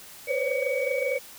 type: tone cluster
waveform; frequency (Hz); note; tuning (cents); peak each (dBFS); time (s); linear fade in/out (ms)
sine; 496.1 / 516 / 541 / 569 / 2261; B4 / C5 / C#5 / C#5 / C#7; +8 / -24 / -42 / +45 / +34; -30; 0.27-1.19; 20
effects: tanh soft clip ceiling -15 dBFS + white hiss -46 dBFS RMS until 1.38 s